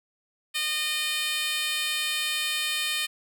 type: tone with high-pass filter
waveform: 10% pulse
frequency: 611 Hz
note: D#5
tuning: 32 cents flat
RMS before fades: -28 dBFS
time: 0.54-3.07 s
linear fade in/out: 20 ms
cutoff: 2600 Hz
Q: 1
effects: none